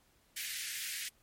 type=high-pass noise; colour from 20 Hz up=pink; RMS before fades=-40 dBFS; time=0.36-1.09 s; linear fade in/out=10 ms; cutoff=1700 Hz; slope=48 dB/octave; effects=pink hiss -69 dBFS RMS until 1.22 s + MP3 64 kbps